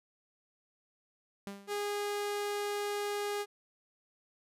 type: tone with exponential decay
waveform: sawtooth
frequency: 199.3 Hz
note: G3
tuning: 29 cents sharp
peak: -34 dBFS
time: 1.47-1.88 s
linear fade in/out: 0 ms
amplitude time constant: 88 ms
type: tone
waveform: sawtooth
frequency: 410.4 Hz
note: G#4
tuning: 21 cents flat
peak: -29 dBFS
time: 1.67-3.46 s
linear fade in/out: 50 ms
effects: resampled to 32000 Hz